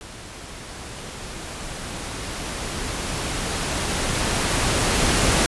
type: noise with level ramp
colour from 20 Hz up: pink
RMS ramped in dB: -39 to -18 dBFS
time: 0.01-5.46 s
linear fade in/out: 0 ms
effects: resampled to 24000 Hz